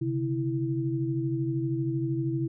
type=tone cluster; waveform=sine; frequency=131.9 / 144.7 / 329.4 Hz; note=C3 / D3 / E4; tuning=+14 / -25 / -1 cents; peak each=-29 / -35 / -29 dBFS; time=0.01-2.48 s; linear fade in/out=10 ms; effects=none